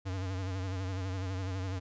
square tone with vibrato, 94 Hz, F#2, 28 cents sharp, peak -34 dBFS, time 0.05-1.8 s, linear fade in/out 20 ms, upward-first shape sine, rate 12 Hz, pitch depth 64 cents each way, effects resampled to 16000 Hz

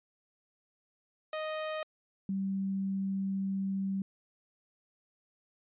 sawtooth / sine tone pair in turn, 622.3 / 193.93 Hz, D#5 / G3, 0 / -18 cents, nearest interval octave + minor sixth, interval 2018 cents, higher first, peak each -30 / -30 dBFS, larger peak neither, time 1.33-1.83 / 2.29-4.02 s, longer second, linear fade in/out 2 ms, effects resampled to 8000 Hz

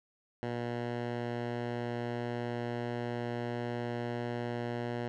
10% pulse tone with low-pass filter, 119.9 Hz, A#2, 49 cents sharp, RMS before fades -36 dBFS, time 0.43-5.08 s, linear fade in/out 0 ms, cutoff 3000 Hz, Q 0.51, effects none

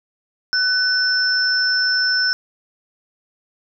sine tone pair together, 1500 / 5334 Hz, F#6 / E8, +23 / +20 cents, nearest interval octave + minor seventh, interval 2197 cents, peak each -18 dBFS, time 0.53-2.33 s, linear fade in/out 0 ms, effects none

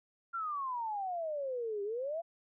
sine exponential two-way sweep, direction down then up, 1396.9 to 395.3 to 693 Hz, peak -34 dBFS, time 0.33-2.22 s, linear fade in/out 20 ms, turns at 1.83 s, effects none

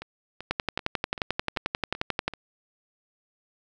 two click trains, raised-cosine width 0.3 ms, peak -9 / -21 dBFS, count 21 / 7, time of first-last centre 0.51-2.28 / 0.02-2.337 s, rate 11.3 / 2.59 Hz, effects none

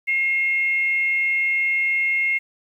sine tone pair together, 2143 / 2700 Hz, C7 / E7, +41 / +41 cents, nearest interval major third, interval 400 cents, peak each -18 / -30 dBFS, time 0.07-2.39 s, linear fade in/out 20 ms, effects 9-bit

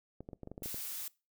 clicks, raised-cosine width 2 ms, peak -31 dBFS, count 10, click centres 0.206 / 0.289 / 0.332 / 0.433 / 0.474 / 0.516 / 0.579 / 0.622 / 0.659 / 0.744 s
blue noise, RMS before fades -41 dBFS, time 0.63-1.08 s, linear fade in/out 2 ms
effects noise-tail reverb RT60 0.3 s tail -23 dB re dry

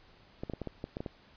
clicks, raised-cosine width 2 ms, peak -23 dBFS, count 9, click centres 0.435 / 0.498 / 0.536 / 0.617 / 0.673 / 0.841 / 0.969 / 1.005 / 1.062 s, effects pink hiss -60 dBFS RMS until 1.36 s + resampled to 11025 Hz

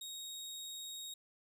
25% pulse tone, 3758 Hz, A#7, 13 cents sharp, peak -40 dBFS, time 0.01-1.14 s, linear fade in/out 5 ms, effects none

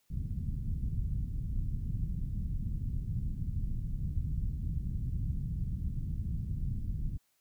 pink low-pass noise, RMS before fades -34 dBFS, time 0.1-7.18 s, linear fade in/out 10 ms, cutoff 170 Hz, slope 24 dB/octave, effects white hiss -74 dBFS RMS until 7.4 s

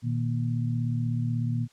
sine tone cluster, 118.7 / 155.1 / 236.5 Hz, A#2 / D#3 / A#3, +32 / -5 / +25 cents, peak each -26 / -33 / -32 dBFS, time 0.02-1.68 s, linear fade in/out 50 ms, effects white hiss -62 dBFS RMS until 1.72 s + low-pass 7000 Hz 12 dB/octave

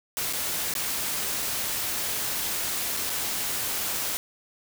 white noise with dropouts, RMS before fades -29 dBFS, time 0.17-4.17 s, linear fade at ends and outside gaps 0 ms, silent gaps 0.327-0.334 / 0.738-0.752 / 2.967-2.971 / 3.096-3.101 s, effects none

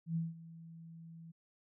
sine tone with ADSR envelope, 164.81 Hz, E3, in tune, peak -31 dBFS, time 0.06-1.32 s, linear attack 98 ms, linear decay 180 ms, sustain -18 dB, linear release 14 ms, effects none

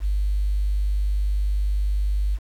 sine tone, 50 Hz, G1, 35 cents sharp, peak -19 dBFS, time 0-2.39 s, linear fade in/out 50 ms, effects 8-bit

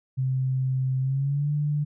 sine tone with pitch glide, 130.81 to 147.68 Hz, C3 to D3, 0 to +10 cents, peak -22 dBFS, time 0.17-1.85 s, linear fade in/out 20 ms, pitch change +210 cents, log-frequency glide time 1-1.51 s, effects none

